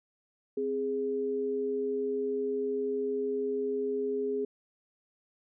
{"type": "tone pair together", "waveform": "sine", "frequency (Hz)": [261.3, 414.8], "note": ["C4", "G#4"], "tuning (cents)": [-2, -2], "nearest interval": "minor sixth", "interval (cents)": 800, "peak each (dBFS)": [-36, -29], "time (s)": [0.57, 4.45], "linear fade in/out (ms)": 5, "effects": []}